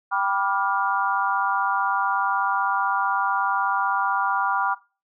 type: chord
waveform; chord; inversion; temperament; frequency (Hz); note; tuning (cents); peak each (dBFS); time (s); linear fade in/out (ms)
sine; G dominant seventh; none; just; 784 / 980 / 1176 / 1411.2; G5 / B5 / D6 / F6; 0 / -14 / +2 / +18; -26; 0.11-4.75; 20
effects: noise-tail reverb RT60 0.3 s tail -18 dB re dry